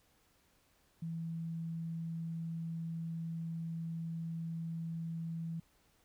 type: tone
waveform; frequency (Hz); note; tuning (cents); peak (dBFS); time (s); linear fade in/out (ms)
sine; 164.8; E3; 0; -37; 1.02-5.6; 5
effects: pink hiss -71 dBFS RMS until 6.04 s